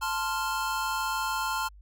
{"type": "chord", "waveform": "square", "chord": "F major", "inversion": "first", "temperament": "equal with one note detuned", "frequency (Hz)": [880, 1046.5, 1392.9], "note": ["A5", "C6", "F6"], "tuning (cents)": [0, 0, -5], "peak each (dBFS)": -33, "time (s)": [0.01, 1.69], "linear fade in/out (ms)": 20, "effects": ["added 50 Hz sine -48 dBFS peak until 1.81 s"]}